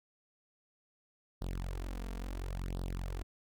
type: tone with flanger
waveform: sawtooth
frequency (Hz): 45.18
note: F#1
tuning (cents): -40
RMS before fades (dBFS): -39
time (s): 1.41-3.23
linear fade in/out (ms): 10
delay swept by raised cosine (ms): 0.21 to 4.41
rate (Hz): 0.72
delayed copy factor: +1
effects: none